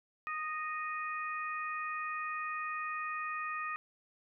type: harmonic tone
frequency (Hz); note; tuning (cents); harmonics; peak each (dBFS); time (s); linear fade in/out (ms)
620; D#5; -6; 2 / 3 / 4; -37 / -41 / -43; 0.27-3.76; 0
effects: none